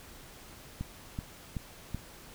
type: click train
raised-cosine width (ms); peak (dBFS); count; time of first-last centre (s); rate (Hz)
5; -22; 4; 0.81-1.946; 2.64
effects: pink hiss -51 dBFS RMS until 2.34 s